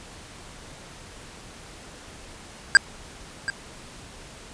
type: tone with echo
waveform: square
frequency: 1603 Hz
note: G6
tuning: 38 cents sharp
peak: -9 dBFS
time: 2.75-2.77 s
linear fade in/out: 0 ms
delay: 730 ms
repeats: 1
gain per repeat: -15 dB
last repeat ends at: 3.5 s
effects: pink hiss -44 dBFS RMS until 4.53 s + resampled to 22050 Hz